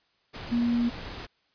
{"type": "tone in noise", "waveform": "sine", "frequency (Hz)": 237.4, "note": "A#3", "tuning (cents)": 32, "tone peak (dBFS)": -22, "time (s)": [0.51, 0.9], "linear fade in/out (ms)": 20, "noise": "pink", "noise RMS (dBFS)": -39, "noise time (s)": [0.33, 1.27], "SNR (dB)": 14, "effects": ["white hiss -69 dBFS RMS until 1.54 s", "resampled to 11025 Hz"]}